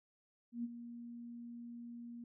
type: tone with ADSR envelope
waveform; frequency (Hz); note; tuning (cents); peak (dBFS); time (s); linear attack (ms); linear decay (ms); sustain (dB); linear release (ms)
sine; 236.8; A#3; +27; -35; 0.52-2.24; 120; 32; -11; 3
effects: none